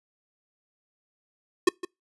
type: tone with echo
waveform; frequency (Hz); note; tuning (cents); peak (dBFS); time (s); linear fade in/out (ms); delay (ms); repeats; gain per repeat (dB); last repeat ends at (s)
square; 362.4; F#4; -36; -15; 1.67-1.69; 5; 160; 1; -15; 1.85
effects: noise-tail reverb RT60 0.2 s tail -26 dB re dry + resampled to 24000 Hz